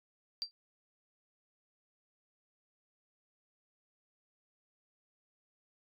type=tone with exponential decay; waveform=sine; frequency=4699 Hz; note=D8; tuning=in tune; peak=-29 dBFS; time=0.42-0.51 s; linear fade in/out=0 ms; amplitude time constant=19 ms; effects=tanh soft clip ceiling -25 dBFS